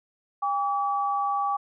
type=tone pair together; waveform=sine; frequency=805 / 1146 Hz; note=G5 / D6; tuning=+46 / -43 cents; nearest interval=tritone; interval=611 cents; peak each=-26 dBFS; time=0.42-1.57 s; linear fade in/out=10 ms; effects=none